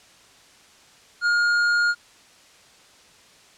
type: tone with tanh clipping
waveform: sine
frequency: 1422 Hz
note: F6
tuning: 31 cents sharp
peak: -19 dBFS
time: 1.21-1.95 s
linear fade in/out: 50 ms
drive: 10 dB
effects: white hiss -52 dBFS RMS until 3.57 s + low-pass 7000 Hz 12 dB/octave